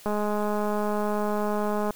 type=click train; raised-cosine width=1 ms; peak=-15 dBFS; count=387; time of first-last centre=0.06-1.907 s; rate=209 Hz; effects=white hiss -49 dBFS RMS until 1.95 s